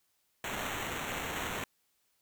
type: noise with sample-and-hold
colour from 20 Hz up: blue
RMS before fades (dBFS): -37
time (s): 0.44-1.64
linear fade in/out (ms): 2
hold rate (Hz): 4900
effects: white hiss -75 dBFS RMS until 2.21 s